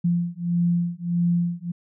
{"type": "beating tone pair", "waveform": "sine", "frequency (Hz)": [172.2, 173.8], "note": ["F3", "F3"], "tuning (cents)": [-24, -8], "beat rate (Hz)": 1.6, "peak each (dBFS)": -23, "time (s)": [0.04, 1.72], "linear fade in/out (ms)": 10, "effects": []}